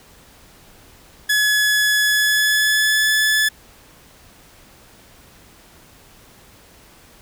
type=tone with pitch glide; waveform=sawtooth; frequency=1700 to 1725.7 Hz; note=G#6 to A6; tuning=+40 to -34 cents; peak=-11 dBFS; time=1.29-3.49 s; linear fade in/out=10 ms; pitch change=+26 cents; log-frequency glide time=2.03-3.06 s; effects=pink hiss -48 dBFS RMS until 7.21 s